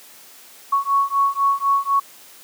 sine beating tone pair, 1108.7 / 1112.7 Hz, C#6 / C#6, 0 / +6 cents, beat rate 4 Hz, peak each -19 dBFS, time 0.72-2 s, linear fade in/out 10 ms, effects white hiss -45 dBFS RMS until 2.43 s + high-pass 200 Hz 12 dB/octave

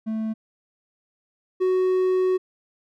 triangle tone pair in turn, 220 / 371.1 Hz, A3 / F#4, 0 / +5 cents, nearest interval major sixth, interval 905 cents, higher second, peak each -22 / -16 dBFS, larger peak second, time 0.06-0.34 / 1.6-2.38 s, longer second, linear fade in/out 20 ms, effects none

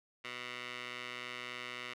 15% pulse tone with band-pass filter, 123.47 Hz, B2, in tune, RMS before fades -44 dBFS, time 0.24-1.94 s, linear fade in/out 10 ms, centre 2400 Hz, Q 1.9, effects none

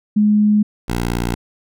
sine / 10% pulse tone pair in turn, 209.9 / 58.9 Hz, G#3 / A#1, +19 / +19 cents, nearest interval octave + minor seventh, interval 2200 cents, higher first, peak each -10 dBFS, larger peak neither, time 0.16-0.63 / 0.88-1.35 s, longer neither, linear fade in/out 10 ms, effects none

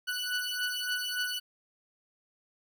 20% pulse beating tone pair, 1480 / 1483.5 Hz, F#6 / F#6, 0 / +4 cents, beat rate 3.5 Hz, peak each -29 dBFS, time 0.07-1.4 s, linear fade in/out 20 ms, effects none

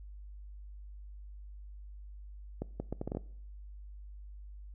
accelerating click train, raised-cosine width 2 ms, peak -22 dBFS, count 8, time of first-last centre 2.62-3.171 s, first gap 180 ms, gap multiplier 0.7, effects noise-tail reverb RT60 0.6 s tail -21 dB re dry + added 50 Hz sine -45 dBFS peak until 4.74 s

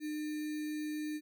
sine tone with sample-and-hold, 303.8 Hz, D#4, 41 cents flat, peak -35 dBFS, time 0-1.21 s, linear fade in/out 50 ms, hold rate 2100 Hz, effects none

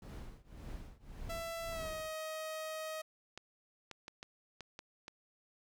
brown noise with tremolo, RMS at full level -44 dBFS, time 0.02-2.13 s, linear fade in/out 2 ms, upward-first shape triangle, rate 1.8 Hz, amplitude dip 95%
sawtooth tone with pitch glide, 666 to 629.7 Hz, E5 to D#5, +18 to +21 cents, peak -36 dBFS, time 1.29-3.02 s, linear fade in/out 10 ms, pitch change -97 cents, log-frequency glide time 1.71-1.89 s
clicks, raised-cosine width 0.2 ms, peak -29 dBFS, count 7, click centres 3.376 / 3.913 / 4.081 / 4.229 / 4.607 / 4.791 / 5.081 s
effects none

